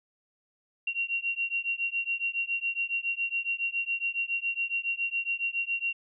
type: beating tone pair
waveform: sine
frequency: 2748 / 2755.2 Hz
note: F7 / F7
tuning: -29 / -24 cents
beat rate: 7.2 Hz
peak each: -31 dBFS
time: 0.87-5.93 s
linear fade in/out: 5 ms
effects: none